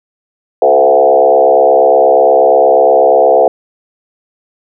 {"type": "tone with frequency modulation", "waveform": "sine", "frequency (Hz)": 589, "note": "D5", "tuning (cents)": 5, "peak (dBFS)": -4, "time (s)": [0.62, 3.48], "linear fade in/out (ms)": 2, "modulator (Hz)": 68.4, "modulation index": 2.5, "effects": []}